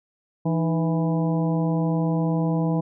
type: harmonic tone with a mistuned harmonic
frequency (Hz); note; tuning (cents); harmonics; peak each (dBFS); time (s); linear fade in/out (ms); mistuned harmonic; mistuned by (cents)
164.7; E3; -1; 1 / 2 / 3 / 4 / 5 / 6; -21 / -27 / -31 / -33 / -35 / -37; 0.45-2.81; 10; 2; -93
effects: none